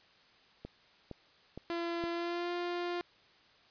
click train, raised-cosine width 2 ms, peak -29 dBFS, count 4, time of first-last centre 0.65-2.039 s, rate 2.16 Hz
sawtooth tone with pitch glide, 340 to 350.4 Hz, F4 to F4, -46 to +6 cents, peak -30 dBFS, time 1.7-3.01 s, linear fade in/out 0 ms, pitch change +52 cents, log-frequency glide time 2.11-2.52 s
effects white hiss -63 dBFS RMS until 3.7 s + resampled to 11025 Hz

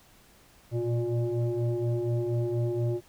sine tone with frequency modulation, 116.9 Hz, A#2, 5 cents sharp, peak -25 dBFS, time 0.71-3.01 s, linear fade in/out 50 ms, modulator 238 Hz, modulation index 1.4, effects pink hiss -58 dBFS RMS until 3.08 s

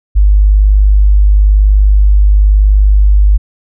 sine tone, 50.5 Hz, G#1, 48 cents flat, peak -3 dBFS, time 0.15-3.38 s, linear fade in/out 20 ms, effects none

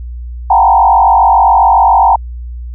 sine tone with frequency modulation, 847 Hz, G#5, 34 cents sharp, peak -4 dBFS, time 0.5-2.16 s, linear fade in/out 5 ms, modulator 47.3 Hz, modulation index 2.5, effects added 60 Hz sine -21 dBFS peak until 2.74 s

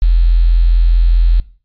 sine tone with quantisation, 42.39 Hz, E1, 49 cents sharp, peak -6 dBFS, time 0.02-1.4 s, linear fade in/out 0 ms, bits 6, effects noise-tail reverb RT60 0.4 s tail -19 dB re dry + resampled to 11025 Hz

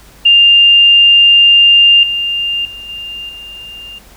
sine tone with level steps, 2800 Hz, F7, 4 cents sharp, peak -3 / -13 / -26 / -22 / -27 dBFS, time 0.25-3.99 s, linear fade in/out 10 ms, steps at 2.03 / 2.65 / 2.89 / 3.29 s, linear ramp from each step 2 ms, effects added 50 Hz sine -42 dBFS peak until 4.16 s + pink hiss -42 dBFS RMS until 4.16 s

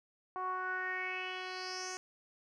10% pulse tone with low-pass filter sweep, 370 Hz, F#4, in tune, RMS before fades -39 dBFS, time 0.36-1.97 s, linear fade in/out 0 ms, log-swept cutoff 960 to 7000 Hz, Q 5.1, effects none

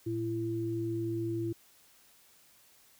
sine tone pair together, 114.2 / 336.6 Hz, A#2 / E4, -35 / +36 cents, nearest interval octave + perfect fifth, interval 1871 cents, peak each -36 / -32 dBFS, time 0.06-1.53 s, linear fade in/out 10 ms, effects white hiss -62 dBFS RMS until 2.99 s

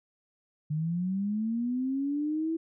sine linear sweep, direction up, 148.7 to 330 Hz, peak -27 dBFS, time 0.7-2.57 s, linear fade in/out 10 ms, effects none

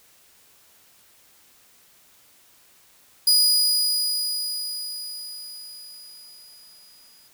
sawtooth tone with exponential decay, 4924 Hz, D#8, 19 cents flat, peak -11 dBFS, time 3.27-7.28 s, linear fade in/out 5 ms, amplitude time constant 870 ms, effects white hiss -56 dBFS RMS until 7.33 s

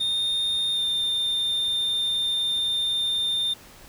triangle tone with pitch glide, 3652 to 3612 Hz, A#7 to A7, -36 to +45 cents, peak -21 dBFS, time 0-3.54 s, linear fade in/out 10 ms, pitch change -19 cents, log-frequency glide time 0.74-0.8 s, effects pink hiss -48 dBFS RMS until 3.88 s

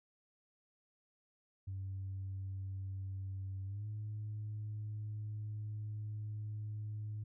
sine tone with pitch glide, 96.3 to 106.24 Hz, G2 to G#2, -30 to +40 cents, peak -38 dBFS, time 1.67-7.24 s, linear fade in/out 10 ms, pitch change +170 cents, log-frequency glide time 3.65-3.86 s, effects tanh soft clip ceiling -36 dBFS

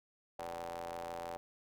sawtooth ring-modulated tone, 86 Hz, F2, 26 cents flat, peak -34 dBFS, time 0.39-1.37 s, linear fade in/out 0 ms, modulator 671 Hz, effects none

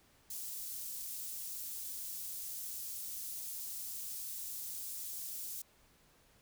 white high-pass noise, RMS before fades -43 dBFS, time 0.3-5.62 s, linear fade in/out 5 ms, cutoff 6500 Hz, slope 12 dB/octave, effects pink hiss -67 dBFS RMS until 6.41 s

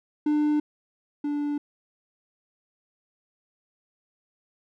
triangle tone pair in turn, 299 / 291.8 Hz, D4 / D4, +31 / -11 cents, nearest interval unison, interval 42 cents, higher first, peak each -18 / -23 dBFS, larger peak first, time 0.26-0.6 / 1.24-1.58 s, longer neither, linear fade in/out 5 ms, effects none

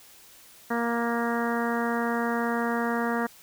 harmonic tone, 234.5 Hz, A#3, 11 cents sharp, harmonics 1 / 2 / 3 / 4 / 5 / 6 / 7 / 8, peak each -28 / -31 / -33 / -34 / -35 / -36 / -36 / -37 dBFS, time 0.7-3.27 s, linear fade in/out 10 ms, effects white hiss -52 dBFS RMS until 3.42 s

